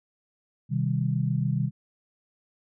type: chord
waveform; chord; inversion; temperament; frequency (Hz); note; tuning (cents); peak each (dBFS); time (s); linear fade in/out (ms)
sine; C minor; none; equal with one note detuned; 128.34 / 155.56 / 196; C3 / Eb3 / G3; -33 / 0 / 0; -26 / -27 / -30; 0.69-1.71; 50
effects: none